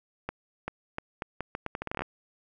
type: accelerating click train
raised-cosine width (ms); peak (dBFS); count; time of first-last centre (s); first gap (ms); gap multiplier
0.5; -17; 16; 0.29-2.02; 390; 0.78
effects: none